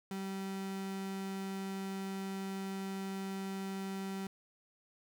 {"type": "tone", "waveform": "35% pulse", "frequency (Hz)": 193.3, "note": "G3", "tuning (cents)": -24, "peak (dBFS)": -36, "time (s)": [0.11, 4.27], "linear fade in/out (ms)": 2, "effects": []}